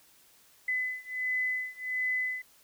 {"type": "beating tone pair", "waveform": "sine", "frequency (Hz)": [2012, 2013.4], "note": ["B6", "B6"], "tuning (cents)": [32, 33], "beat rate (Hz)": 1.4, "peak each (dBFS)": [-32, -33], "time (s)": [0.68, 2.42], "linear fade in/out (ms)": 5, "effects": ["white hiss -61 dBFS RMS until 2.63 s"]}